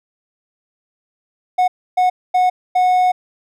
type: tone bursts at uneven times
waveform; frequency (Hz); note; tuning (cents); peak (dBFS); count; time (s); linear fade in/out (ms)
triangle; 732; F#5; -19; -9; 4; 1.58-1.68 / 1.97-2.1 / 2.34-2.5 / 2.75-3.12; 10
effects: none